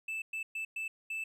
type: tone bursts at uneven times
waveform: triangle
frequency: 2637 Hz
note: E7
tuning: in tune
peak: -33 dBFS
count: 5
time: 0.08-0.22 / 0.33-0.43 / 0.55-0.65 / 0.76-0.88 / 1.1-1.24 s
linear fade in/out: 5 ms
effects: none